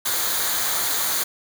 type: noise with comb filter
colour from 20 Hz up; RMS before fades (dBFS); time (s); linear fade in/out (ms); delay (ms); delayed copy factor
white; -23; 0.05-1.24; 10; 0.37; -0.55
effects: none